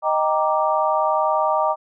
sine chord, Eb major seventh, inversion none, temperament equal with one note detuned, 622.3 / 784 / 935 / 1174.7 Hz, Eb5 / G5 / Bb5 / D6, 0 / 0 / +5 / 0 cents, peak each -21 / -23 / -22 / -23 dBFS, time 0.02-1.76 s, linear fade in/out 50 ms, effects none

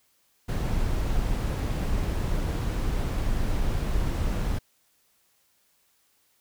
brown noise, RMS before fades -26 dBFS, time 0.48-4.59 s, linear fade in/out 10 ms, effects white hiss -67 dBFS RMS until 6.4 s

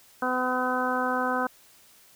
harmonic tone, 253.2 Hz, B3, 43 cents sharp, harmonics 1 / 2 / 3 / 4 / 5 / 6, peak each -31 / -31 / -31 / -31 / -31 / -31 dBFS, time 0.22-1.47 s, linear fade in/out 5 ms, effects white hiss -56 dBFS RMS until 2.15 s

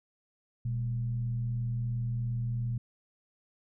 sine tone with frequency modulation, 119.9 Hz, A#2, 49 cents sharp, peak -29 dBFS, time 0.65-2.78 s, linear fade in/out 5 ms, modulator 82.8 Hz, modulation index 0.34, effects none

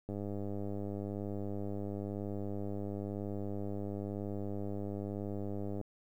click train, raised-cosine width 2 ms, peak -27 dBFS, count 579, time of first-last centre 0.09-5.813 s, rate 101 Hz, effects 11-bit

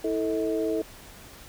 sine tone cluster, 325.2 / 440.7 / 638 Hz, E4 / A4 / D#5, -23 / +3 / +43 cents, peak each -28 / -27 / -32 dBFS, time 0.04-0.82 s, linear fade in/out 5 ms, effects pink hiss -47 dBFS RMS until 1.48 s

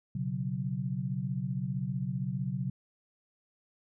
sine chord, B suspended second, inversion none, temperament just, 123.47 / 138.9 / 185.21 Hz, B2 / C#3 / F#3, 0 / +4 / +2 cents, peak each -36 / -34 / -35 dBFS, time 0.15-2.7 s, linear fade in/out 5 ms, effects none

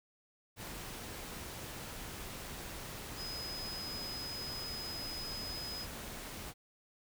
sine tone in noise, 5040 Hz, D#8, 21 cents sharp, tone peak -41 dBFS, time 3.16-5.87 s, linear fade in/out 50 ms, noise pink, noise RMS -45 dBFS, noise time 0.56-6.54 s, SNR +1 dB, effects none

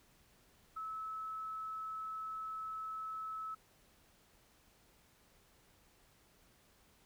sine tone, 1300 Hz, E6, 24 cents flat, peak -40 dBFS, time 0.76-3.55 s, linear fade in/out 10 ms, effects pink hiss -68 dBFS RMS until 7.05 s

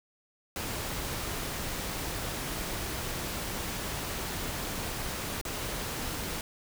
pink noise with dropouts, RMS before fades -35 dBFS, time 0.56-6.41 s, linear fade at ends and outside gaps 1 ms, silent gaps 5.413-5.451 s, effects none

